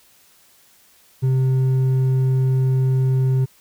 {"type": "tone with hard clipping", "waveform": "sine", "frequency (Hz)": 130.81, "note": "C3", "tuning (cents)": 0, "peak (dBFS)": -16, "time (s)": [1.22, 3.46], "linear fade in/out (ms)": 20, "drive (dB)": 4, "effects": ["white hiss -54 dBFS RMS until 3.6 s"]}